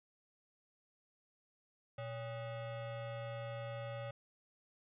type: ring-modulated tone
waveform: square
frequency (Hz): 341.9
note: F4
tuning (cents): -37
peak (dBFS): -39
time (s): 1.98-4.11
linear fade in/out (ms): 5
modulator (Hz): 222
effects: resampled to 8000 Hz